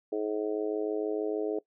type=harmonic tone; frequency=106.5 Hz; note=G#2; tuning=44 cents sharp; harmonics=3 / 4 / 5 / 6 / 7; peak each=-34 / -30 / -39 / -39 / -46 dBFS; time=0.12-1.59 s; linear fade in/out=5 ms; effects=noise-tail reverb RT60 0.1 s tail -20 dB re dry